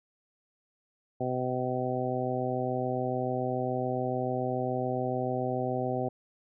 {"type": "harmonic tone", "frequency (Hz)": 127, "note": "B2", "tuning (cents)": 49, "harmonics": [1, 2, 3, 4, 5, 6], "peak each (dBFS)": [-35, -35, -35, -35, -35, -35], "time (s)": [1.2, 6.09], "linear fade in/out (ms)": 10, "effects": []}